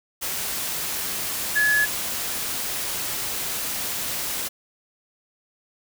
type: tone in noise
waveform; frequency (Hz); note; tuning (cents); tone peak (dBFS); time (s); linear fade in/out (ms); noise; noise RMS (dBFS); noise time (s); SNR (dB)
sine; 1700; G#6; +40; -17; 1.55-1.86; 20; white; -28; 0.21-4.49; +8
effects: none